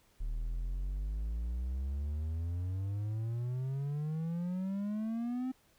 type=exponential sweep; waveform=triangle; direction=up; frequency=36.71 to 261.6 Hz; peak=-31 dBFS; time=0.2-5.52 s; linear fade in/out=10 ms; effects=pink hiss -68 dBFS RMS until 5.78 s